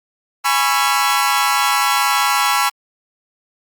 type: chord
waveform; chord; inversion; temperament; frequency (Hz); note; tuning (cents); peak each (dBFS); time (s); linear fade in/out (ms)
sawtooth; C# minor seventh; second; equal with one note detuned; 830.6 / 987.8 / 1108.7 / 1349.3; G#5 / B5 / C#6 / E6; 0 / 0 / 0 / +40; -16; 0.44-2.7; 20
effects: Opus 48 kbps